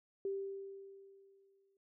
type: tone with exponential decay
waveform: sine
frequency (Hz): 392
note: G4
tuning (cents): 0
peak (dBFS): -34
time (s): 0.25-1.77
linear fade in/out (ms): 2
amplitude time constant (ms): 330
effects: none